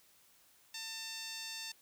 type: tone with band-pass filter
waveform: 5% pulse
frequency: 900 Hz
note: A5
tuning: 39 cents sharp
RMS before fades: -44 dBFS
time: 0.74-1.72 s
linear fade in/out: 5 ms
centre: 4100 Hz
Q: 0.64
effects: white hiss -66 dBFS RMS until 1.81 s